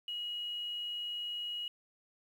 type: tone with quantisation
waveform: sine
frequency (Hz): 2900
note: F#7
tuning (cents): -35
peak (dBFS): -36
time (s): 0.08-1.68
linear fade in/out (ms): 2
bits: 10
effects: none